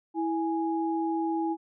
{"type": "tone pair together", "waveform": "sine", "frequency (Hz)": [327.9, 830.6], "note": ["E4", "G#5"], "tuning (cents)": [-9, 0], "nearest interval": "octave + major third", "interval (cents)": 1609, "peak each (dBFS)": [-27, -31], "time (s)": [0.14, 1.57], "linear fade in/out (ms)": 50, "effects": []}